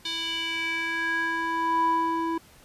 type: tone with band-pass filter sweep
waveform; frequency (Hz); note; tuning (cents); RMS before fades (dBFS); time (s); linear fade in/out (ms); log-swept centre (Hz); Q
square; 330; E4; +2; -27; 0.05-2.38; 5; 3700 to 670; 3.9
effects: pink hiss -54 dBFS RMS until 2.64 s + resampled to 32000 Hz